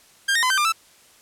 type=tone with pitch steps; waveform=sawtooth; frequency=1600 / 1852 / 1016 / 1552 / 1197 / 1320 Hz; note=G6 / A#6 / B5 / G6 / D6 / E6; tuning=+35 / -12 / +49 / -18 / +33 / +2 cents; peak=-14 dBFS; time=0.28-0.724 s; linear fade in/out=10 ms; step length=74 ms; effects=white hiss -53 dBFS RMS until 1.21 s + low-pass 11000 Hz 12 dB/octave